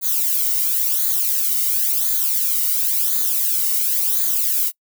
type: noise with flanger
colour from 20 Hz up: violet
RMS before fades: -19 dBFS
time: 0.01-4.72 s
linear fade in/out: 50 ms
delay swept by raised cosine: 0.36 to 1.21 ms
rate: 0.95 Hz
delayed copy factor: -0.95
effects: noise-tail reverb RT60 0.1 s tail -24 dB re dry